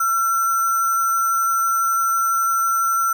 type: tone with sample-and-hold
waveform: sine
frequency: 1356 Hz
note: E6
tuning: 49 cents sharp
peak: -16 dBFS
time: 0-3.13 s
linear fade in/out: 5 ms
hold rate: 7350 Hz
effects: none